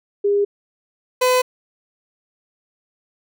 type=tone pair in turn; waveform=sine / 30% pulse; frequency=405.6 / 505.3 Hz; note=G#4 / B4; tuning=-41 / +40 cents; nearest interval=major third; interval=381 cents; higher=second; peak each=-14 / -11 dBFS; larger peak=second; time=0.24-0.45 / 1.21-1.42 s; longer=neither; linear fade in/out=10 ms; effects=none